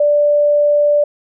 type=tone; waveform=sine; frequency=587 Hz; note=D5; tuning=1 cent flat; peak=-9 dBFS; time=0-1.04 s; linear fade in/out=5 ms; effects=none